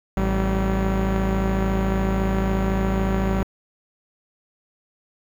sawtooth tone pair together, 53.95 / 192.1 Hz, A1 / G3, -33 / -35 cents, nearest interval octave + minor seventh, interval 2198 cents, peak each -18 dBFS, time 0.17-3.43 s, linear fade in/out 0 ms, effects low-pass 2000 Hz 12 dB/octave + 8-bit

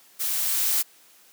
blue noise with level ramp, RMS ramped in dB -27 to -22 dBFS, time 0.19-0.83 s, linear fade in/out 20 ms, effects white hiss -55 dBFS RMS until 1.32 s + high-pass 200 Hz 12 dB/octave

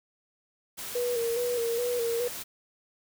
white noise, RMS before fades -38 dBFS, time 0.77-2.44 s, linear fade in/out 20 ms
sine tone with vibrato, 475.8 Hz, A#4, 35 cents sharp, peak -26 dBFS, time 0.95-2.28 s, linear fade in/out 5 ms, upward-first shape square, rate 2.4 Hz, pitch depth 41 cents each way
effects none

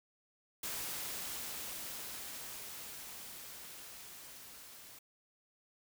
white noise with level ramp, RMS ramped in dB -40 to -54 dBFS, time 0.63-4.99 s, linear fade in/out 5 ms, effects none

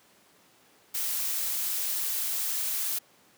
blue noise, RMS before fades -30 dBFS, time 0.94-2.99 s, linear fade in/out 10 ms, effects pink hiss -60 dBFS RMS until 3.37 s + high-pass 200 Hz 12 dB/octave

